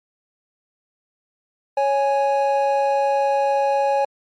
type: tone pair together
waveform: triangle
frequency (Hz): 554.4 / 830.6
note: C#5 / G#5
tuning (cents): 0 / 0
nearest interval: perfect fifth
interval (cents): 700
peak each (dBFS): -17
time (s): 1.77-4.05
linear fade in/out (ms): 5
effects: MP3 48 kbps